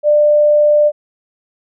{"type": "tone", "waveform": "sine", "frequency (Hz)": 595, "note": "D5", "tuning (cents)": 22, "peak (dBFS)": -7, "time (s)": [0.03, 0.92], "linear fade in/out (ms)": 50, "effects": []}